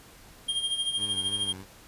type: tone with tremolo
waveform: square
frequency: 3215 Hz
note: G7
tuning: 43 cents sharp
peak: -25 dBFS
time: 0.48-1.53 s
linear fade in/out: 10 ms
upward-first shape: sine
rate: 13 Hz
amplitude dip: 65%
type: tone with vibrato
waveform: 15% pulse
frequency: 98 Hz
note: G2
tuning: in tune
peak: -34 dBFS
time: 0.96-1.66 s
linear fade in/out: 50 ms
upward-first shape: sine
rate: 3 Hz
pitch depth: 90 cents each way
effects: pink hiss -52 dBFS RMS until 1.87 s + resampled to 32000 Hz